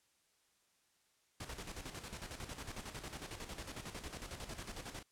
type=noise with tremolo; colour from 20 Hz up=pink; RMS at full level=-45 dBFS; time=1.4-5.03 s; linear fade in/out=5 ms; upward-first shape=square; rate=11 Hz; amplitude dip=60%; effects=white hiss -75 dBFS RMS until 5.11 s + low-pass 10000 Hz 12 dB/octave